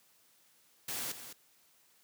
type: noise with echo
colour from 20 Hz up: white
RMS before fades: -38 dBFS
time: 0.88-1.12 s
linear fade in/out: 5 ms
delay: 210 ms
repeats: 1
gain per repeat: -10 dB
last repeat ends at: 1.33 s
effects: white hiss -67 dBFS RMS until 2.03 s + high-pass 100 Hz 12 dB/octave